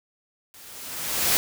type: noise with level ramp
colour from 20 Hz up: white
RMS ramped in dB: -48 to -19 dBFS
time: 0.54-1.37 s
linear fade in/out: 0 ms
effects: none